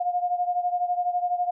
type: beating tone pair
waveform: sine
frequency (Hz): 710 / 722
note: F5 / F#5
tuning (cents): +28 / -43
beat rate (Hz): 12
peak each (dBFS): -24 / -28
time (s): 0-1.51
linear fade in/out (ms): 10
effects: none